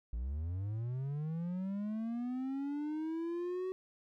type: linear sweep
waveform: triangle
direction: up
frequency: 53.8 to 377.1 Hz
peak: -33 dBFS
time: 0.13-3.72 s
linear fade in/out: 0 ms
effects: none